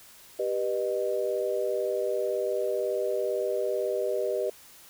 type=chord; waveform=sine; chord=G augmented; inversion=none; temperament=just; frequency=392 / 490 / 612.5 Hz; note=G4 / B4 / D#5; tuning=0 / -14 / -27 cents; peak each=-30 dBFS; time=0.39-4.5 s; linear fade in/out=5 ms; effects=white hiss -52 dBFS RMS until 4.89 s